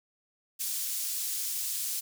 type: high-pass noise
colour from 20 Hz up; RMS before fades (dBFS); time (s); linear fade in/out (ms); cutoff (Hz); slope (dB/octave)
pink; -33; 0.59-2.01; 20; 6700; 12
effects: none